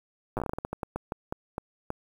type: slowing click train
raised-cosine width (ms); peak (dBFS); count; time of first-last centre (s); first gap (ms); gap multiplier
1; -17; 18; 0.37-1.904; 8; 1.26
effects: 8-bit